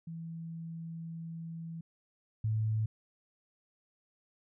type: tone pair in turn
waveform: sine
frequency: 164.81 / 109.33 Hz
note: E3 / A2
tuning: 0 / -11 cents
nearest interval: perfect fifth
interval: 711 cents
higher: first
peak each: -39 / -28 dBFS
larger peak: second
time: 0.07-1.81 / 2.44-2.86 s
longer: first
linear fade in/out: 5 ms
effects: none